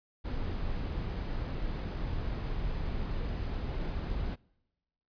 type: noise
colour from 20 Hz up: brown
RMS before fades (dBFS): -34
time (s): 0.24-4.36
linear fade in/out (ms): 20
effects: noise-tail reverb RT60 1.0 s tail -26 dB re dry + resampled to 11025 Hz

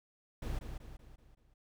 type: noise with echo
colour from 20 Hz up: brown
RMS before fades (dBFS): -37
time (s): 0.42-0.59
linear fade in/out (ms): 5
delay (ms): 190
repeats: 5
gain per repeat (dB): -6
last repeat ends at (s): 1.54
effects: none

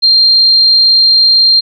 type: tone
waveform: sine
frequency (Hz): 4186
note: C8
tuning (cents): 0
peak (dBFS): -4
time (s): 0.02-1.61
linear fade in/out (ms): 20
effects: none

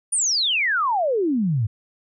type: exponential sweep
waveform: sine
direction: down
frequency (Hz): 9740 to 99.8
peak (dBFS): -18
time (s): 0.12-1.67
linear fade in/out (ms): 10
effects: none

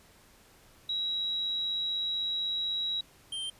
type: tone pair in turn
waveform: sine / square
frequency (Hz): 3868 / 3147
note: B7 / G7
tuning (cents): -37 / +6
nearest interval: major third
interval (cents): 357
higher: first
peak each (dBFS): -29 / -34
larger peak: first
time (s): 0.89-3.01 / 3.32-3.5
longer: first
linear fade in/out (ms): 5
effects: pink hiss -59 dBFS RMS until 3.59 s + resampled to 32000 Hz

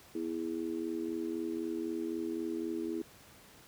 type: tone with amplitude modulation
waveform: sine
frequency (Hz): 329.6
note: E4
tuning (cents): 0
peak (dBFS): -29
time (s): 0.15-3.02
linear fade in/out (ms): 5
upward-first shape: sine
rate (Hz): 83.9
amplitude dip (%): 100
effects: pink hiss -57 dBFS RMS until 3.67 s + high-pass 60 Hz 12 dB/octave

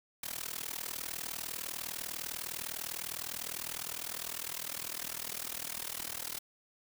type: noise with amplitude modulation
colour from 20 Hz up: white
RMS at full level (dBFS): -36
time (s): 0.23-6.39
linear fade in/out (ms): 5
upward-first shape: sine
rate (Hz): 39.9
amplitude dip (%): 95
effects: none

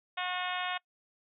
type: harmonic tone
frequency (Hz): 362.6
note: F#4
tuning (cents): -35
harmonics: 2 / 3 / 4 / 5 / 6 / 7 / 8 / 9 / 10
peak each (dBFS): -37 / -39 / -40 / -41 / -42 / -42 / -43 / -44 / -44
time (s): 0.17-0.78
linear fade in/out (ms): 10
effects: noise-tail reverb RT60 0.1 s tail -24 dB re dry

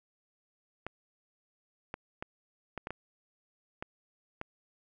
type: clicks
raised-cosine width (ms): 0.5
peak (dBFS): -22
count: 8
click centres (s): 0.866 / 1.941 / 2.225 / 2.777 / 2.871 / 2.906 / 3.825 / 4.414
effects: none

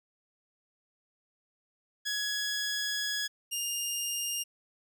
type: tone pair in turn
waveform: 15% pulse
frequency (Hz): 1676 / 2820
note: G#6 / F7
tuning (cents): +15 / +16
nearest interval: major sixth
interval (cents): 901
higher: second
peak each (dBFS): -24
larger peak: neither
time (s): 2.05-3.28 / 3.51-4.44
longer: first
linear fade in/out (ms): 20
effects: none

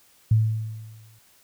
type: tone with exponential decay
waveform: sine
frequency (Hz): 110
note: A2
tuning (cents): 0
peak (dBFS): -13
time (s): 0.31-1.19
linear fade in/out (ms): 5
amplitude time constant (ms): 190
effects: white hiss -58 dBFS RMS until 1.43 s

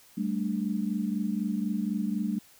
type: chord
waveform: sine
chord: G suspended second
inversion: none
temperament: equal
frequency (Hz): 196 / 220 / 293.7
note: G3 / A3 / D4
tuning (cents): 0 / 0 / 0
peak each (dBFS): -30 / -30 / -35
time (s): 0.17-2.39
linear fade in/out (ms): 10
effects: white hiss -57 dBFS RMS until 2.59 s

